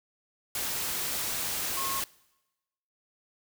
sine tone in noise, 1082 Hz, C#6, 42 cents flat, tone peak -33 dBFS, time 1.77-2 s, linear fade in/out 2 ms, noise white, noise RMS -32 dBFS, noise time 0.55-2.04 s, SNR -4 dB, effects noise-tail reverb RT60 1.0 s tail -23 dB re dry

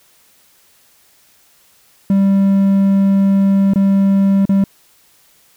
triangle tone with dropouts, 196 Hz, G3, in tune, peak -7 dBFS, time 2.1-4.64 s, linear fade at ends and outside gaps 2 ms, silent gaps 3.736-3.758 / 4.454-4.493 s, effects white hiss -52 dBFS RMS until 5.56 s

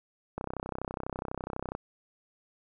click train, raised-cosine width 1 ms, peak -20 dBFS, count 45, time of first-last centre 0.38-1.751 s, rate 32.1 Hz, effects none

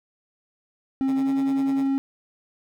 triangle tone with pitch glide, 267.6 to 271.8 Hz, C4 to C#4, +39 to -34 cents, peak -18 dBFS, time 1.01-1.98 s, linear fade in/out 0 ms, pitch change +27 cents, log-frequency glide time 1.15-1.32 s
10% pulse tone with tremolo, 147.3 Hz, D3, 6 cents sharp, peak -28 dBFS, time 1.07-1.88 s, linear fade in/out 20 ms, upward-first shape triangle, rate 10 Hz, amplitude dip 100%
effects none

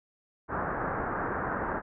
white low-pass noise, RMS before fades -32 dBFS, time 0.48-1.82 s, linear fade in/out 50 ms, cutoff 1600 Hz, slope 48 dB/octave, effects none

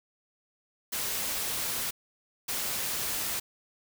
white noise bursts at uneven times, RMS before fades -32 dBFS, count 2, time 0.92-1.91 / 2.48-3.4 s, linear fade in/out 10 ms, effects none

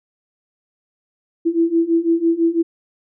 sine beating tone pair, 329.6 / 335.6 Hz, E4 / E4, 0 / +31 cents, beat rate 6 Hz, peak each -18 / -16 dBFS, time 1.45-2.63 s, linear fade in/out 20 ms, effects none

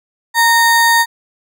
square ring-modulated tone, 1387 Hz, F6, 12 cents flat, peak -6 dBFS, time 0.34-1.06 s, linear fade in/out 50 ms, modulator 455 Hz, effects none

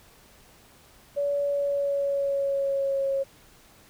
sine tone with pitch glide, 570 to 545.8 Hz, C#5 to C#5, +48 to -27 cents, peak -23 dBFS, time 1.16-3.24 s, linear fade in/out 20 ms, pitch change -75 cents, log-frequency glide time 1.42-3.08 s, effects pink hiss -55 dBFS RMS until 3.89 s

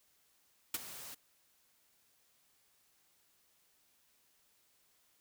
white noise with ADSR envelope, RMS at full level -33 dBFS, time 0.74-1.15 s, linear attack 4 ms, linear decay 27 ms, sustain -15 dB, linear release 13 ms, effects white hiss -72 dBFS RMS until 5.2 s

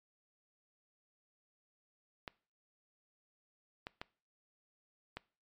clicks, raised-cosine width 0.3 ms, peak -25 dBFS, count 4, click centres 2.278 / 3.869 / 4.015 / 5.17 s, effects noise-tail reverb RT60 0.4 s tail -22 dB re dry + MP3 64 kbps

